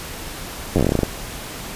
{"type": "slowing click train", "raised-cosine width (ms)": 2, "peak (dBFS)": -4, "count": 13, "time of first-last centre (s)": [0.76, 1.033], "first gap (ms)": 10, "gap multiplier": 1.14, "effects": ["pink hiss -32 dBFS RMS until 1.75 s", "resampled to 32000 Hz"]}